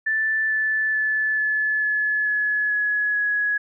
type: tone with pitch steps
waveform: sine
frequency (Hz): 1760 / 1747.8 / 1735.8 / 1723.8 / 1711.9 / 1700 / 1688.3 / 1676.6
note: A6 / A6 / A6 / A6 / A6 / G#6 / G#6 / G#6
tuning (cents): 0 / -12 / -24 / -36 / -48 / +40 / +28 / +16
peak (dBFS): -19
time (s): 0.06-3.58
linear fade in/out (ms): 10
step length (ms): 440
effects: none